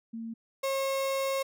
sine / 35% pulse tone pair in turn, 227.4 / 540.9 Hz, A#3 / C#5, -43 / -43 cents, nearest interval octave + minor third, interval 1500 cents, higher second, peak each -35 / -26 dBFS, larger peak second, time 0.13-0.34 / 0.63-1.43 s, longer second, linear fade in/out 10 ms, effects none

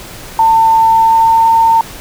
sine tone with pitch glide, 898 to 907.4 Hz, A5 to A#5, +35 to -47 cents, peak -5 dBFS, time 0.39-1.81 s, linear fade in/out 2 ms, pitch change +18 cents, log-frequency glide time 0.8-1.5 s, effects pink hiss -30 dBFS RMS until 2 s

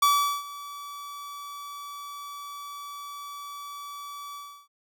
45% pulse tone with ADSR envelope, 1149 Hz, D6, 38 cents flat, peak -17 dBFS, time 0.02-4.68 s, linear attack 7 ms, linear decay 400 ms, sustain -20 dB, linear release 330 ms, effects none

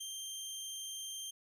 20% pulse tone, 3163 Hz, G7, 15 cents sharp, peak -36 dBFS, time 0-1.31 s, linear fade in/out 10 ms, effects none

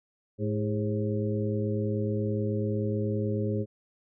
harmonic tone with a mistuned harmonic, 107 Hz, A2, 48 cents flat, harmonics 1 / 2 / 3 / 4 / 5, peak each -29 / -32 / -36 / -33 / -37 dBFS, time 0.38-3.66 s, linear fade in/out 50 ms, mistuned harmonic 4, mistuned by -73 cents, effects none

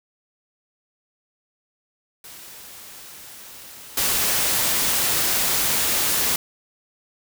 white noise with level steps, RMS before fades -41 / -21 dBFS, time 2.24-6.36 s, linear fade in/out 2 ms, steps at 3.97 s, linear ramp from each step 5 ms, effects none

